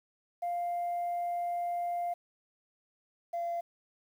sine tone pair in turn, 698.5 / 686.5 Hz, F5 / F5, 0 / -30 cents, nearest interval unison, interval 30 cents, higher first, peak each -29 / -30 dBFS, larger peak first, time 0.42-2.14 / 3.33-3.61 s, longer first, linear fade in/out 10 ms, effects tanh soft clip ceiling -28 dBFS + 10-bit

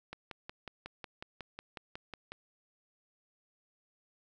click train, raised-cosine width 0.3 ms, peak -26 dBFS, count 13, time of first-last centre 0.13-2.32 s, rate 5.48 Hz, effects none

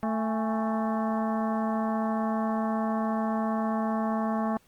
harmonic tone with a mistuned harmonic, 221.3 Hz, A3, 10 cents sharp, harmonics 1 / 2 / 3 / 4 / 5 / 6 / 7 / 8, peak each -27 / -39 / -33 / -34 / -35 / -45 / -48 / -47 dBFS, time 0.03-4.57 s, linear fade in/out 0 ms, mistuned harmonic 4, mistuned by -110 cents, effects pink hiss -63 dBFS RMS until 4.67 s + Opus 24 kbps

